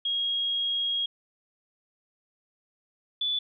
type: tone pair in turn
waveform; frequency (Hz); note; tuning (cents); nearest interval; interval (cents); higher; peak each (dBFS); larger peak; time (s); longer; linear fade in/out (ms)
sine; 3279 / 3468; G#7 / A7; -23 / -26; minor second; 97; second; -25; neither; 0.05-1.06 / 3.21-3.39; first; 5
effects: none